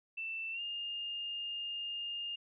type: tone with pitch glide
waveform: sine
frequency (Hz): 2665 to 2822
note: E7 to F7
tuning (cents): +18 to +17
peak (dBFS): -37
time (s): 0.17-2.36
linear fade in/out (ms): 10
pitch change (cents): +99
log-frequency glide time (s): 0.52-0.61
effects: none